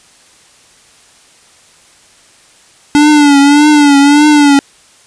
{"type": "tone with vibrato", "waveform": "square", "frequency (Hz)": 290.2, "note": "D4", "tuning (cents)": -21, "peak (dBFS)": -4, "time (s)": [2.95, 4.59], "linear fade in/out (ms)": 0, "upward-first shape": "triangle", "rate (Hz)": 1.7, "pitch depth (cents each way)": 76, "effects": ["white hiss -44 dBFS RMS until 5.06 s", "resampled to 22050 Hz"]}